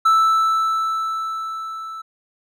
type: tone with level ramp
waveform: triangle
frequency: 1318.5 Hz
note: E6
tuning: in tune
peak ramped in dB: -9 to -28 dBFS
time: 0.05-2.02 s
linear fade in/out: 10 ms
effects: none